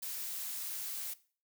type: noise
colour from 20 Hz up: blue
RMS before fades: -40 dBFS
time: 0.02-1.14 s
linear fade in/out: 10 ms
effects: noise-tail reverb RT60 0.4 s tail -18 dB re dry